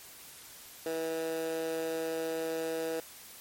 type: tone with high-pass filter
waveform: 15% pulse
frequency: 162.3 Hz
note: E3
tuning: 27 cents flat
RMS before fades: -34 dBFS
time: 0.86-3 s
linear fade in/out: 2 ms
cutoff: 430 Hz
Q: 3.2
effects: white hiss -50 dBFS RMS until 3.4 s + MP3 64 kbps